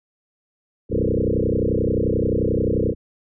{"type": "tone with frequency modulation", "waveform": "sine", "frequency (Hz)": 272, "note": "C#4", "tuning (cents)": -33, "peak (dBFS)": -17, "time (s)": [0.89, 2.95], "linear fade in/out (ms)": 50, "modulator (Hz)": 31.4, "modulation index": 7.3, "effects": []}